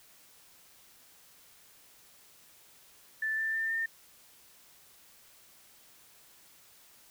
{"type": "tone with pitch steps", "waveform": "sine", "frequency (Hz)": [1760, 1777.4, 1794.9, 1812.6], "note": ["A6", "A6", "A6", "A#6"], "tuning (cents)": [0, 17, 34, -49], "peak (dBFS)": -29, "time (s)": [3.22, 3.86], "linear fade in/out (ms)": 5, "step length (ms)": 160, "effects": ["white hiss -59 dBFS RMS until 7.1 s"]}